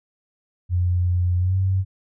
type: tone with pitch glide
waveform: sine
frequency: 89.1 to 94.95 Hz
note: F2 to F#2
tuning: +35 to +45 cents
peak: -17 dBFS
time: 0.69-1.85 s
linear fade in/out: 50 ms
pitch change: +110 cents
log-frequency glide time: 1.39-1.56 s
effects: none